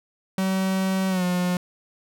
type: tone with pitch glide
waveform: 45% pulse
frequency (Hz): 190 to 179.34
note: F#3 to F3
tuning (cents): +46 to +46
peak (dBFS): -21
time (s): 0.38-1.57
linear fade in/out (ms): 2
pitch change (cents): -100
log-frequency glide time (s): 1.09-1.24
effects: none